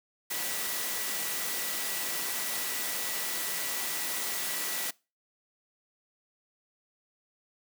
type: tone in noise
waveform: sine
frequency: 1952 Hz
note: B6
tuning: 21 cents flat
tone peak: -43 dBFS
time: 0.3-4.91 s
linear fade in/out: 10 ms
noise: white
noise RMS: -33 dBFS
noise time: 0.3-4.91 s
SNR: -13 dB
effects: noise-tail reverb RT60 0.3 s tail -24 dB re dry + high-pass 200 Hz 12 dB/octave